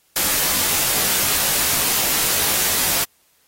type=noise with comb filter; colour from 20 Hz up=white; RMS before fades=-19 dBFS; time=0.16-3.04 s; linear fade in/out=2 ms; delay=18 ms; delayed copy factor=-1; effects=white hiss -60 dBFS RMS until 3.47 s + AAC 48 kbps